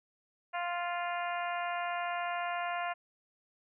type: harmonic tone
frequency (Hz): 349.2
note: F4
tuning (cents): 0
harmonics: 2 / 3 / 4 / 5 / 6 / 7 / 8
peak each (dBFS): -35 / -39 / -41 / -43 / -45 / -46 / -47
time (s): 0.53-2.94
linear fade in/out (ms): 20
effects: none